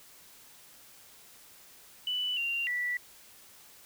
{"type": "tone with pitch steps", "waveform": "sine", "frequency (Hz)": [2979, 2772, 1960], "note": ["F#7", "F7", "B6"], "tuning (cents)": [11, -14, -14], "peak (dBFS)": -29, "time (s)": [2.07, 2.97], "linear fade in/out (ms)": 2, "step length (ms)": 300, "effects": ["white hiss -55 dBFS RMS until 3.85 s"]}